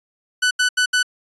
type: tone bursts at uneven times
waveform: sawtooth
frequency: 1493 Hz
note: F#6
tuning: 15 cents sharp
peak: -11 dBFS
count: 4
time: 0.42-0.51 / 0.59-0.69 / 0.77-0.86 / 0.93-1.03 s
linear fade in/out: 10 ms
effects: resampled to 22050 Hz